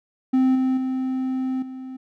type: tone with level steps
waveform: triangle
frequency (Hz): 260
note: C4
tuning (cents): -11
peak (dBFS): -13 / -16 / -20 / -30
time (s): 0.33-1.97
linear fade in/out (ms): 10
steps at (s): 0.55 / 0.77 / 1.62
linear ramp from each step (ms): 5
effects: none